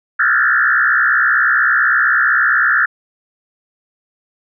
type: tone with frequency modulation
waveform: sine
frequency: 1568 Hz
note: G6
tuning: in tune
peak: -10 dBFS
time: 0.19-2.86 s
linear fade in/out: 10 ms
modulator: 64.3 Hz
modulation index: 3.7
effects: none